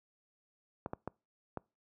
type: clicks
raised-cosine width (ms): 1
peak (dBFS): -23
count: 4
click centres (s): 0.861 / 0.934 / 1.076 / 1.573
effects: noise-tail reverb RT60 0.3 s tail -26 dB re dry + high-pass 80 Hz 12 dB/octave